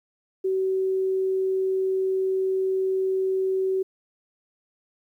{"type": "tone", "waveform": "sine", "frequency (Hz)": 379.6, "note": "F#4", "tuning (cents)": 44, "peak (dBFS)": -21, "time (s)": [0.44, 3.83], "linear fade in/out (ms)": 10, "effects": ["10-bit"]}